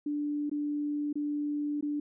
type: tone with dropouts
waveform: sine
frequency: 293.7 Hz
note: D4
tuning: in tune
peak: -29 dBFS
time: 0.06-2 s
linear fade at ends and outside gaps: 5 ms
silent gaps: 0.497-0.514 / 1.129-1.155 / 1.81-1.825 s
effects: none

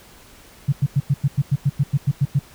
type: tone bursts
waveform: sine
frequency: 139.9 Hz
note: C#3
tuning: 16 cents sharp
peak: -13 dBFS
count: 13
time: 0.68-2.393 s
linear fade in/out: 10 ms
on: 45 ms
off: 94 ms
effects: pink hiss -47 dBFS RMS until 2.54 s

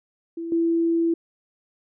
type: tone with level steps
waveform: sine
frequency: 333.4 Hz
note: E4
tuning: 20 cents sharp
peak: -28 / -18 dBFS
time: 0.37-1.14 s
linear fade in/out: 5 ms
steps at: 0.52 s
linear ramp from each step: 2 ms
effects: none

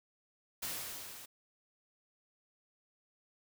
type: noise with level ramp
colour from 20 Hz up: white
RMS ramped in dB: -38 to -51 dBFS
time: 0.62-1.26 s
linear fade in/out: 10 ms
effects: none

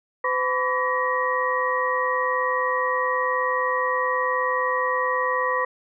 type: tone cluster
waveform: sine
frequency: 508 / 1002 / 1141 / 1891 Hz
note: B4 / B5 / C#6 / A#6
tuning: +49 / +25 / +50 / +24 cents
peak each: -26 dBFS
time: 0.24-5.65 s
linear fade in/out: 5 ms
effects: none

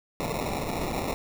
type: noise with sample-and-hold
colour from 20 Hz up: blue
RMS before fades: -30 dBFS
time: 0.2-1.14 s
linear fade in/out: 0 ms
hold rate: 1575 Hz
effects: none

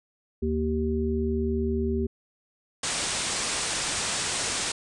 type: harmonic tone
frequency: 77.5 Hz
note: D#2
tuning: 6 cents flat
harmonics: 1 / 3 / 5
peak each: -28 / -28 / -28 dBFS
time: 0.42-2.07 s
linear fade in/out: 10 ms
type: low-pass noise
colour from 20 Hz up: white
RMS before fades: -29 dBFS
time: 2.83-4.72 s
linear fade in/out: 5 ms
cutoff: 9400 Hz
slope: 96 dB/octave
effects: none

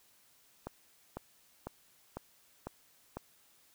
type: click train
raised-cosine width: 1 ms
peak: -25 dBFS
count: 6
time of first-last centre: 0.67-3.17 s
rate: 2 Hz
effects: white hiss -66 dBFS RMS until 3.74 s

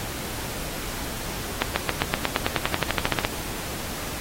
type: accelerating click train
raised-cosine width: 0.3 ms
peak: -4 dBFS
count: 18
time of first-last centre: 1.62-3.249 s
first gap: 140 ms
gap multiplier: 0.95
effects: pink hiss -33 dBFS RMS until 4.2 s + AAC 48 kbps

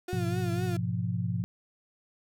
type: tone with vibrato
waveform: 35% pulse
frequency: 353.8 Hz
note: F4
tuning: 23 cents sharp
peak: -32 dBFS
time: 0.08-0.77 s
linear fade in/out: 5 ms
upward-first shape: triangle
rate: 4 Hz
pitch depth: 91 cents each way
type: chord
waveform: sine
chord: F diminished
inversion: first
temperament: equal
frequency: 103.83 / 123.47 / 174.61 Hz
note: Ab2 / Cb3 / F3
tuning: 0 / 0 / 0 cents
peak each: -32 dBFS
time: 0.13-1.44 s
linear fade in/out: 0 ms
effects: none

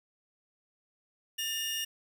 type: tone pair together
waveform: sawtooth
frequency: 1792.2 / 2845 Hz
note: A6 / F7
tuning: +31 / +31 cents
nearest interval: minor sixth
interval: 800 cents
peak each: -38 / -29 dBFS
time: 1.38-1.85 s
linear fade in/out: 10 ms
effects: none

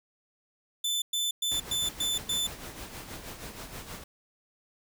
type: tone bursts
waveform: sawtooth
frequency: 3520 Hz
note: A7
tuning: in tune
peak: -24 dBFS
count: 6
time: 0.84-2.47 s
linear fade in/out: 5 ms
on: 180 ms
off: 110 ms
type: noise with tremolo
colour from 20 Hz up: pink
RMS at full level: -40 dBFS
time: 1.51-4.04 s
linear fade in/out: 5 ms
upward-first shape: sine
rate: 6.3 Hz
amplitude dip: 55%
effects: none

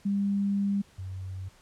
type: tone pair in turn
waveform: sine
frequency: 199.9 / 94.17 Hz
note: G3 / F#2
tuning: +34 / +31 cents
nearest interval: octave + minor second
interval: 1303 cents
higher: first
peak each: -24 / -34 dBFS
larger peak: first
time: 0.05-0.82 / 0.98-1.49 s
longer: first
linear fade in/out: 10 ms
effects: pink hiss -59 dBFS RMS until 1.61 s + low-pass 10000 Hz 12 dB/octave

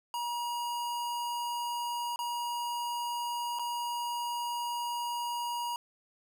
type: tone with dropouts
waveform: square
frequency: 955 Hz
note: A#5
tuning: 42 cents sharp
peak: -33 dBFS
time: 0.14-5.76 s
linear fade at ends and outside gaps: 1 ms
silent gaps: 2.16-2.19 / 3.588-3.594 s
effects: none

